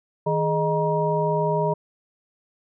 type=tone cluster; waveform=sine; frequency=158.3 / 418.3 / 616 / 949 Hz; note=D#3 / G#4 / D#5 / A#5; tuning=+30 / +12 / -17 / +31 cents; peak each=-25 dBFS; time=0.26-1.74 s; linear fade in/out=10 ms; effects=none